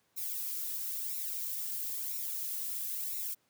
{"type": "noise with flanger", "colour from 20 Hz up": "violet", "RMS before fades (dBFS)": -37, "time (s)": [0.16, 3.35], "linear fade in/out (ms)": 20, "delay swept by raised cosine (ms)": [0.63, 2.63], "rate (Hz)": 1, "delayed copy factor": -0.7, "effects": ["pink hiss -73 dBFS RMS until 3.49 s", "high-pass 150 Hz 12 dB/octave"]}